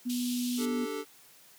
sine tone, 245.5 Hz, B3, 10 cents flat, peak -29 dBFS, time 0.05-0.86 s, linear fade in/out 20 ms
pink band-pass noise, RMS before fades -40 dBFS, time 0.09-0.66 s, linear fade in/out 10 ms, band 2800 to 15000 Hz, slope 48 dB/octave
square chord, D suspended fourth, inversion none, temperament equal, 293.7 / 392 / 440 Hz, D4 / G4 / A4, 0 / 0 / 0 cents, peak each -40 / -40 / -37 dBFS, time 0.57-1.05 s, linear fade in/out 50 ms
effects white hiss -57 dBFS RMS until 1.58 s + high-pass 100 Hz 12 dB/octave

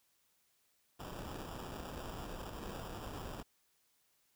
pink noise with sample-and-hold, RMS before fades -45 dBFS, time 0.99-3.43 s, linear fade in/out 10 ms, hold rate 2100 Hz, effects white hiss -75 dBFS RMS until 4.35 s

